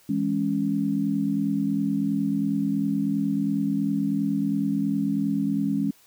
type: chord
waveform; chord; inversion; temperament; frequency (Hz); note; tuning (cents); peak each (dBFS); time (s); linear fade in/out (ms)
sine; C# minor; first; equal; 164.81 / 207.7 / 277.2; E3 / G#3 / C#4; 0 / 0 / 0; -30 / -25 / -25; 0.09-5.91; 5
effects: white hiss -57 dBFS RMS until 6.06 s